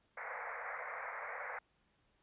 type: band-pass noise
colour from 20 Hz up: white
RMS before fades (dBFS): -44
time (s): 0.17-1.59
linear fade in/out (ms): 5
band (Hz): 470 to 2200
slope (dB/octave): 96
effects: pink hiss -75 dBFS RMS until 2.22 s + resampled to 8000 Hz